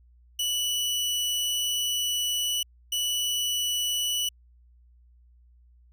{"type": "tone pair in turn", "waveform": "sawtooth", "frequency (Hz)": [2957, 2957], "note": ["F#7", "F#7"], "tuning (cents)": [-2, -2], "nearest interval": "unison", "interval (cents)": 0, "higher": "neither", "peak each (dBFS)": -22, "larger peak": "neither", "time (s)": [[0.39, 2.63], [2.92, 4.29]], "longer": "first", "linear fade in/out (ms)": 5, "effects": ["added 60 Hz sine -54 dBFS peak until 5.92 s"]}